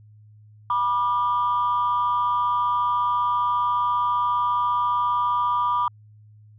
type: tone pair together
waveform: sine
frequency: 977.3 / 1192 Hz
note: B5 / D6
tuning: -18 / +25 cents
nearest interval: minor third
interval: 343 cents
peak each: -21 dBFS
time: 0.7-5.88 s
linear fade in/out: 2 ms
effects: tanh soft clip ceiling -14 dBFS + added 106 Hz sine -47 dBFS peak until 6.58 s